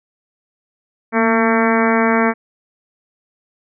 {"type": "harmonic tone with a mistuned harmonic", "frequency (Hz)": 225.3, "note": "A3", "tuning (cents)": 41, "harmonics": [1, 2, 3, 4, 5, 6, 7, 8, 9, 10], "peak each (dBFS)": [-16, -19, -21, -22, -23, -24, -24, -25, -26, -26], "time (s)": [1.12, 2.34], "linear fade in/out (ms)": 50, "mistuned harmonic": 1, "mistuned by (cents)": 44, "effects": []}